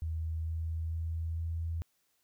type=tone with pitch steps; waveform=sine; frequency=80.5 / 81.15 / 81.81 / 82.48 Hz; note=E2 / E2 / E2 / E2; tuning=-41 / -27 / -13 / +2 cents; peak=-32 dBFS; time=0.02-1.82 s; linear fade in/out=0 ms; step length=450 ms; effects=white hiss -75 dBFS RMS until 2.23 s